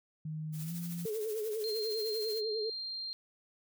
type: tone with pitch glide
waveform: sine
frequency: 155.56 to 171.61 Hz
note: D#3 to F3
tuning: 0 to -30 cents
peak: -36 dBFS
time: 0.25-1.06 s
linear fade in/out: 5 ms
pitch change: +170 cents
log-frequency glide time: 0.62-0.73 s
type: noise with tremolo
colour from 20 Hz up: blue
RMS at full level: -45 dBFS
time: 0.52-2.42 s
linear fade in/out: 50 ms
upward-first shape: sine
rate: 13 Hz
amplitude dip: 50%
type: tone with vibrato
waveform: sine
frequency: 434.2 Hz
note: A4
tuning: 23 cents flat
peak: -33 dBFS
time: 1.05-2.7 s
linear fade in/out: 5 ms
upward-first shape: triangle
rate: 10 Hz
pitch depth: 87 cents each way
type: tone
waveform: sine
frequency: 4186 Hz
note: C8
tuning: in tune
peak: -37 dBFS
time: 1.64-3.13 s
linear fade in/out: 0 ms
effects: none